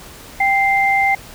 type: tone pair together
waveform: sine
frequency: 786.3 / 2089 Hz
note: G5 / C7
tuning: +5 / -3 cents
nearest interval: octave + perfect fourth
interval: 1692 cents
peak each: -15 dBFS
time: 0.4-1.15 s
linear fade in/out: 5 ms
effects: pink hiss -38 dBFS RMS until 1.34 s